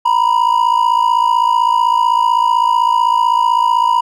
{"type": "ring-modulated tone", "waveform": "triangle", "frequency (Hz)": 967, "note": "B5", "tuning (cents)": -37, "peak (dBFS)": -5, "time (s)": [0.05, 4.01], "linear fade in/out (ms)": 10, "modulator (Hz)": 27.9, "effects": []}